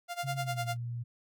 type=tone with tremolo; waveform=sawtooth; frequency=698.5 Hz; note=F5; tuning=in tune; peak=-27 dBFS; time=0.08-0.77 s; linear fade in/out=50 ms; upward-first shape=sine; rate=10 Hz; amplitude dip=90%
type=tone with pitch glide; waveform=sine; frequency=135.2 to 119.07 Hz; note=C#3 to A#2; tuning=-43 to +37 cents; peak=-34 dBFS; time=0.23-1.04 s; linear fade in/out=20 ms; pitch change=-220 cents; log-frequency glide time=0.37-0.65 s
effects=none